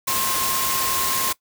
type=tone in noise; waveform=sine; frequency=1063 Hz; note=C6; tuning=27 cents sharp; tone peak=-26 dBFS; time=0.07-1.33 s; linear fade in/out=10 ms; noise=white; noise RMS=-23 dBFS; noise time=0.07-1.33 s; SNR=-6 dB; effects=noise-tail reverb RT60 0.1 s tail -20 dB re dry